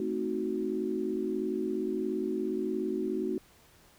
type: chord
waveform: sine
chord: A diminished seventh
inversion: none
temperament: equal with one note detuned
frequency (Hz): 220 / 261.6 / 312.9 / 370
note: A3 / C4 / Eb4 / Gb4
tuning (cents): 0 / 0 / +10 / 0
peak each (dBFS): -36 / -37 / -35 / -32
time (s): 0-3.38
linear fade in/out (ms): 2
effects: pink hiss -60 dBFS RMS until 3.98 s